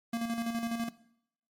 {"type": "tone with tremolo", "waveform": "square", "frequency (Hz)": 231.7, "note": "A#3", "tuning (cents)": -10, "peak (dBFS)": -30, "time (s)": [0.13, 0.89], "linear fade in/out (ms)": 5, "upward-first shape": "square", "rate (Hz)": 12, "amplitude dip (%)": 45, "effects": ["noise-tail reverb RT60 0.7 s tail -18 dB re dry", "MP3 64 kbps"]}